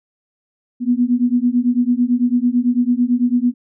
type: beating tone pair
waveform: sine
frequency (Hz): 240 / 249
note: B3 / B3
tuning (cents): -49 / +14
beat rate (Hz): 9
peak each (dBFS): -16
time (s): 0.8-3.54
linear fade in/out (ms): 50
effects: none